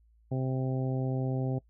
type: harmonic tone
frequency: 130.7 Hz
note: C3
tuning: 1 cent flat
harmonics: 1 / 2 / 3 / 4 / 5 / 6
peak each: -29 / -35 / -39 / -41 / -43 / -45 dBFS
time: 0.31-1.59 s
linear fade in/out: 10 ms
effects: noise-tail reverb RT60 0.1 s tail -22 dB re dry + added 56 Hz sine -60 dBFS peak until 1.69 s